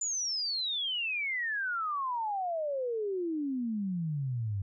sine exponential sweep, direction down, 7120 to 95.2 Hz, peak -30 dBFS, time 0.01-4.62 s, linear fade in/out 5 ms, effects none

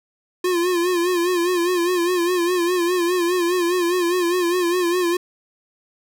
square tone with vibrato, 352.9 Hz, F4, 18 cents sharp, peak -18 dBFS, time 0.44-5.17 s, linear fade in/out 5 ms, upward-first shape sine, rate 4.9 Hz, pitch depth 70 cents each way, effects none

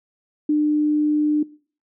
sine tone, 300 Hz, D4, 37 cents sharp, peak -15 dBFS, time 0.49-1.43 s, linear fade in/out 5 ms, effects noise-tail reverb RT60 0.4 s tail -20 dB re dry

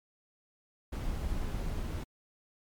brown noise, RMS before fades -34 dBFS, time 0.92-2.04 s, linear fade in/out 10 ms, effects MP3 96 kbps

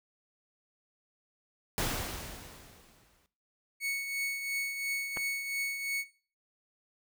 pink noise with exponential decay, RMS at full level -30 dBFS, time 1.78-3.26 s, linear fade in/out 0 ms, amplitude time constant 320 ms
40% pulse tone with tremolo, 2217 Hz, C#7, in tune, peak -29 dBFS, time 3.8-6.05 s, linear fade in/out 50 ms, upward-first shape triangle, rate 2.9 Hz, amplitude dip 55%
clicks, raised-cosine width 0.5 ms, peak -31 / -21 dBFS, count 2, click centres 5.166 / 5.172 s
effects noise-tail reverb RT60 0.4 s tail -17 dB re dry

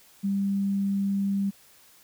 sine tone, 197.8 Hz, G3, 16 cents sharp, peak -23 dBFS, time 0.23-1.51 s, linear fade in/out 20 ms, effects white hiss -56 dBFS RMS until 2.03 s

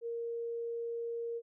sine tone, 466.2 Hz, A#4, in tune, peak -35 dBFS, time 0.01-1.42 s, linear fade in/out 50 ms, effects none

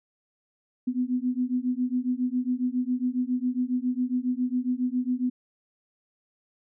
sine beating tone pair, 246.9 / 254.2 Hz, B3 / C4, 0 / -50 cents, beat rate 7.3 Hz, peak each -27 dBFS, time 0.87-5.3 s, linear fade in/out 10 ms, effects none

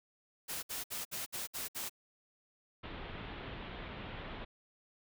white noise bursts, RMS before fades -40 dBFS, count 7, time 0.48-1.896 s, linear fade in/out 20 ms, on 150 ms, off 61 ms
pink low-pass noise, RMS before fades -45 dBFS, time 2.83-4.45 s, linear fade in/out 10 ms, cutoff 3700 Hz, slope 48 dB/octave
effects none

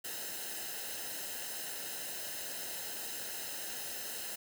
white noise with comb filter, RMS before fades -41 dBFS, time 0.04-4.36 s, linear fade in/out 10 ms, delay 0.87 ms, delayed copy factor -0.7, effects none

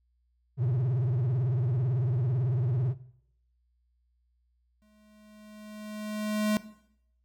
triangle tone with vibrato, 125.2 Hz, B2, 24 cents sharp, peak -22 dBFS, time 0.57-2.95 s, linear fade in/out 50 ms, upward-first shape triangle, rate 18 Hz, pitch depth 250 cents each way
square tone with exponential growth, 212.2 Hz, G#3, 38 cents sharp, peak -23 dBFS, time 4.82-6.57 s, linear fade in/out 0 ms, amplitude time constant 380 ms
effects noise-tail reverb RT60 0.7 s tail -17 dB re dry + added 60 Hz sine -68 dBFS peak until 7.24 s

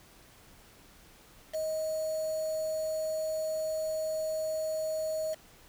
sine tone with quantisation, 630 Hz, D#5, 21 cents sharp, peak -30 dBFS, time 1.53-5.35 s, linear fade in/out 20 ms, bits 7, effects pink hiss -57 dBFS RMS until 5.68 s

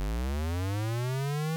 square linear sweep, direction up, 46.25 to 162.9 Hz, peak -29 dBFS, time 0-1.56 s, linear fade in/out 0 ms, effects none

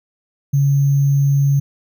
sine tone with sample-and-hold, 140 Hz, C#3, 18 cents sharp, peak -11 dBFS, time 0.53-1.6 s, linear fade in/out 10 ms, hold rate 6300 Hz, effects none

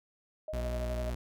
sine tone with tremolo, 622.3 Hz, D#5, in tune, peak -35 dBFS, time 0.48-1.1 s, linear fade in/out 2 ms, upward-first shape sine, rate 12 Hz, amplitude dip 50%
40% pulse tone with vibrato, 60.2 Hz, B1, 44 cents flat, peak -32 dBFS, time 0.53-1.15 s, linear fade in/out 5 ms, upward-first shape square, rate 11 Hz, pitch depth 39 cents each way
effects none

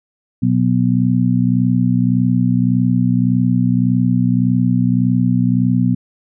harmonic tone, 61.74 Hz, B1, in tune, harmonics 2 / 3 / 4, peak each -16 / -16 / -16 dBFS, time 0.42-5.95 s, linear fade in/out 10 ms, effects none

